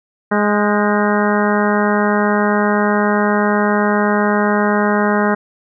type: harmonic tone with a mistuned harmonic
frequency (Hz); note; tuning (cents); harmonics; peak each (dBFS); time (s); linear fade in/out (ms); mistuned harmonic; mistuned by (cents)
207.7; G#3; 0; 1 / 2 / 3 / 4 / 5 / 6 / 7 / 8 / 9; -16 / -19 / -21 / -22 / -23 / -24 / -24 / -25 / -26; 0.31-5.35; 10; 8; -68
effects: none